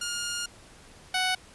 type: tone pair in turn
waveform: 10% pulse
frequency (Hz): 1417 / 742.4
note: F6 / F#5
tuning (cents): +25 / +6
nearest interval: major seventh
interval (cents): 1119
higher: first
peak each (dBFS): -22 / -16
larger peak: second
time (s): 0.01-0.46 / 1.14-1.35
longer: first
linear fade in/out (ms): 5
effects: pink hiss -52 dBFS RMS until 1.54 s + resampled to 24000 Hz